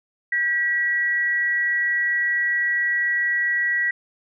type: tone pair together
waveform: sine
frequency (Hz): 1600 / 1932.6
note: G6 / B6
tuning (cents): +35 / -38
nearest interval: minor third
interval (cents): 327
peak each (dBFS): -29 / -19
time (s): 0.32-3.91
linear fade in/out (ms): 5
effects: none